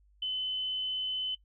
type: tone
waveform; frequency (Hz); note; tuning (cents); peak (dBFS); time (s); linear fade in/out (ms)
sine; 3032; F#7; +42; -30; 0.22-1.35; 5
effects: noise-tail reverb RT60 0.1 s tail -19 dB re dry + added 50 Hz sine -61 dBFS peak until 1.44 s